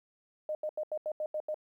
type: tone bursts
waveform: sine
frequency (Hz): 613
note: D#5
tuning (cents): -26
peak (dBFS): -31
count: 8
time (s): 0.49-1.544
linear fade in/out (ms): 2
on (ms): 60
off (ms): 82
effects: 12-bit